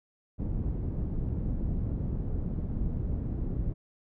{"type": "low-pass noise", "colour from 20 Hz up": "pink", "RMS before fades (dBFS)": -31, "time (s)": [0.38, 3.74], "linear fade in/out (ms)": 20, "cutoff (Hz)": 210, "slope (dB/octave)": 12, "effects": []}